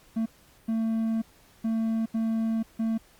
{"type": "tone bursts at uneven times", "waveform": "triangle", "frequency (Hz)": 224.2, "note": "A3", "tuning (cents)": 33, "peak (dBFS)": -22, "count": 5, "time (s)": [[0.16, 0.26], [0.68, 1.22], [1.64, 2.06], [2.14, 2.63], [2.79, 2.98]], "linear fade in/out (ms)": 10, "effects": ["pink hiss -58 dBFS RMS until 3.19 s", "Opus 48 kbps"]}